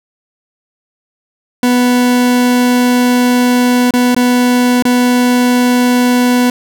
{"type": "tone with dropouts", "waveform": "40% pulse", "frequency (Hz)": 246.9, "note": "B3", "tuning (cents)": 0, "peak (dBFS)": -7, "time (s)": [1.63, 6.5], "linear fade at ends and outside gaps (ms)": 2, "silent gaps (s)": [[3.908, 3.937], [4.147, 4.164], [4.824, 4.852]], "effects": []}